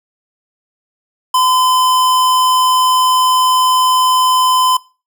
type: tone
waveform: square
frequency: 1020 Hz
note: C6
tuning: 44 cents flat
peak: -10 dBFS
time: 1.34-4.77 s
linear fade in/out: 5 ms
effects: noise-tail reverb RT60 0.3 s tail -20 dB re dry